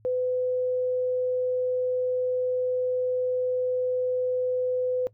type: tone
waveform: sine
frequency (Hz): 504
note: B4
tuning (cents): +35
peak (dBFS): -23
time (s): 0.05-5.07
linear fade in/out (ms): 0
effects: noise-tail reverb RT60 0.1 s tail -20 dB re dry + added 108 Hz sine -56 dBFS peak until 5.13 s